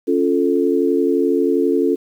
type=chord; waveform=sine; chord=Db augmented; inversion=none; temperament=equal; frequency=277.2 / 349.2 / 440 Hz; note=Db4 / F4 / A4; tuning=0 / 0 / 0 cents; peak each=-18 dBFS; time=0.07-1.96 s; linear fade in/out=20 ms; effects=8-bit